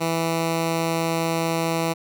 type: tone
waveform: 10% pulse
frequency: 164.81 Hz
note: E3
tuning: in tune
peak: -13 dBFS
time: 0-1.94 s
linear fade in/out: 20 ms
effects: none